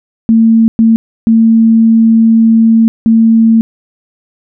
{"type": "tone bursts at uneven times", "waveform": "sine", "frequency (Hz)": 225.6, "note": "A3", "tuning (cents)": 44, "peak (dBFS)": -3, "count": 4, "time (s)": [[0.29, 0.68], [0.79, 0.96], [1.27, 2.88], [3.06, 3.61]], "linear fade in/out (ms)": 0, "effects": []}